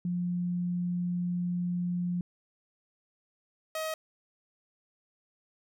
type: tone pair in turn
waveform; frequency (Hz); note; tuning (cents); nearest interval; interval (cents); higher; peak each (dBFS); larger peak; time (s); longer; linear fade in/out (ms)
sine / sawtooth; 176.7 / 632.4; F3 / D#5; +21 / +28; octave + minor seventh; 2207; second; -28; neither; 0.05-2.21 / 3.75-3.94; first; 2
effects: none